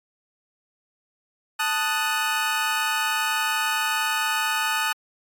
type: chord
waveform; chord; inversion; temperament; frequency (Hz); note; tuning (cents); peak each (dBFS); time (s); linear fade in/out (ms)
25% pulse; D# diminished; second; equal; 880 / 1244.5 / 1480; A5 / D#6 / F#6; 0 / 0 / 0; -23; 1.59-4.93; 10
effects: AAC 64 kbps